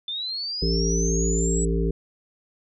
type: linear sweep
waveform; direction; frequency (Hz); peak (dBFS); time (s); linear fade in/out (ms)
sine; up; 3520 to 7890; -27; 0.08-1.65; 2
type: harmonic tone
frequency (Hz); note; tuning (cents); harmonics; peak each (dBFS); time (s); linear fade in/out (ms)
56; A1; +31; 1 / 3 / 5 / 7 / 8; -23 / -26 / -32 / -28 / -31; 0.62-1.91; 5
effects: none